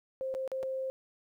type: tone with dropouts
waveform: sine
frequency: 527 Hz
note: C5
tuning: 12 cents sharp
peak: -32 dBFS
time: 0.21-0.9 s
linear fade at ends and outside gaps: 0 ms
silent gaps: 0.341-0.349 / 0.477-0.517 / 0.629-0.633 s
effects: 12-bit